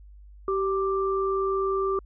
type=tone pair together; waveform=sine; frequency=387 / 1177.9 Hz; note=G4 / D6; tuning=-22 / +5 cents; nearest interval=octave + perfect fifth; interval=1927 cents; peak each=-24 / -28 dBFS; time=0.48-1.99 s; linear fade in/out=2 ms; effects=added 50 Hz sine -45 dBFS peak until 2.05 s